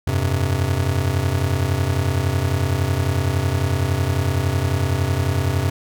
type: chord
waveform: square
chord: F suspended second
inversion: none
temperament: just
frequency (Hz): 87.31 / 98.22 / 130.96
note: F2 / G2 / C3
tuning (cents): 0 / +4 / +2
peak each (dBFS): -23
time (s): 0.07-5.7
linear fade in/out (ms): 5
effects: none